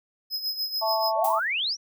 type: tone with tremolo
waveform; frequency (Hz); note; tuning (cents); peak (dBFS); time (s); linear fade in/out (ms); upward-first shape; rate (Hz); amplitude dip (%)
square; 5090; D#8; +39; -25; 0.3-1.13; 50; sine; 6.9; 70
type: chord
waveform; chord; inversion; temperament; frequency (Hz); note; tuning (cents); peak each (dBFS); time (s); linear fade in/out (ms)
sine; A major; second; equal; 659.3 / 880 / 1108.7; E5 / A5 / C#6; 0 / 0 / 0; -26 / -26 / -31; 0.81-1.4; 20
type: exponential sweep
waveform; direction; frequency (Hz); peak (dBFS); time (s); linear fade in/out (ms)
sine; up; 523.3 to 5940; -24; 1.15-1.77; 50
type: noise with exponential decay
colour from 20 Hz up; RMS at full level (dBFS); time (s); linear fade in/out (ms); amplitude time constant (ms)
violet; -29; 1.24-1.52; 5; 59
effects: none